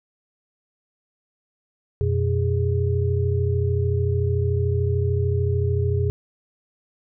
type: tone cluster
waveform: sine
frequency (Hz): 89.4 / 122.9 / 410.4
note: F2 / B2 / G#4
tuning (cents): +41 / -8 / -21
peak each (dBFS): -21 / -23 / -26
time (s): 2.01-6.1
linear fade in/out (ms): 0
effects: none

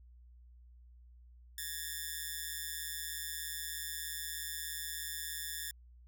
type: ring-modulated tone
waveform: 5% pulse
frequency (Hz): 1760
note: A6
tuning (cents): 0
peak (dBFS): -25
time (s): 1.58-5.71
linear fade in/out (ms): 2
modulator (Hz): 78.4
effects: added 60 Hz sine -55 dBFS peak until 6.07 s

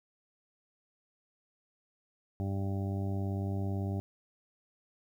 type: harmonic tone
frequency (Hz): 98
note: G2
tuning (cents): 0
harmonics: 1 / 2 / 3 / 4 / 6 / 7 / 8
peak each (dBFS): -32 / -38 / -42 / -44 / -48 / -49 / -50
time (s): 2.4-4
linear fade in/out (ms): 0
effects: 11-bit

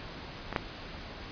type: clicks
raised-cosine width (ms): 0.5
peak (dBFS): -19 / -11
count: 2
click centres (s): 0.527 / 0.562
effects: pink hiss -43 dBFS RMS until 1.31 s + resampled to 11025 Hz

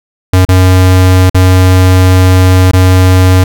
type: tone with dropouts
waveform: square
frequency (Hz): 92.5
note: F#2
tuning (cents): 0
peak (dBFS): -3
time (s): 0.33-3.44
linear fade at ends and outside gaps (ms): 5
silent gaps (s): 0.451-0.487 / 1.298-1.345 / 2.714-2.733
effects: none

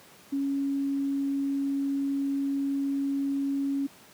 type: tone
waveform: sine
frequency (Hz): 277.2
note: C#4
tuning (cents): 0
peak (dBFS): -25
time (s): 0.32-3.87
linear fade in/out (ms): 10
effects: pink hiss -53 dBFS RMS until 4.13 s + high-pass 150 Hz 12 dB/octave

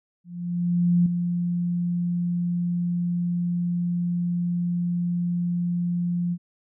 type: tone with ADSR envelope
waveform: sine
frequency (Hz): 174.61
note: F3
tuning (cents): 0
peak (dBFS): -15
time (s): 0.24-6.38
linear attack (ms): 820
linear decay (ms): 4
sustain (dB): -7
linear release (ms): 57
effects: none

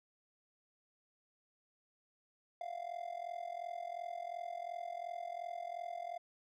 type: tone with amplitude modulation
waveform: triangle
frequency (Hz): 695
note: F5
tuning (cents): -9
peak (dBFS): -35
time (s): 2.61-6.18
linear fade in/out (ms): 2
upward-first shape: sine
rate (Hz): 42.8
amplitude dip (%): 85
effects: none

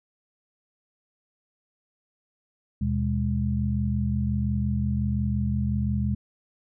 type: tone cluster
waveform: sine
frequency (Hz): 77.7 / 123.4 / 204.8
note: D#2 / B2 / G#3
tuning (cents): -2 / -1 / -24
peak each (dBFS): -27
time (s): 2.81-6.15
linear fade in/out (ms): 5
effects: none

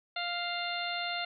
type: harmonic tone with a mistuned harmonic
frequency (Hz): 698.5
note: F5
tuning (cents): 0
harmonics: 1 / 2 / 3 / 4 / 5 / 6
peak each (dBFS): -37 / -39 / -39 / -40 / -40 / -41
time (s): 0.16-1.25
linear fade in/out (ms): 5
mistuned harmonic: 5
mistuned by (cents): +44
effects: none

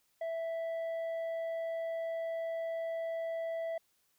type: tone with tanh clipping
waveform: sine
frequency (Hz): 659.3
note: E5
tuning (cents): 0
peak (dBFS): -35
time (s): 0.21-3.78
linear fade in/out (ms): 5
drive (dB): 5
effects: white hiss -74 dBFS RMS until 4.18 s

